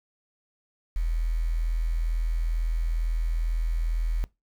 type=tone with quantisation; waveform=sine; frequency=41.1 Hz; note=E1; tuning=4 cents flat; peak=-23 dBFS; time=0.96-4.24 s; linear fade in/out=0 ms; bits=8; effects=noise-tail reverb RT60 0.2 s tail -21 dB re dry